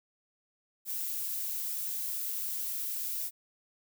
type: noise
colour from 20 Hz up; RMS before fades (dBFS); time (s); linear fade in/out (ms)
violet; -35; 0.85-3.31; 50
effects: none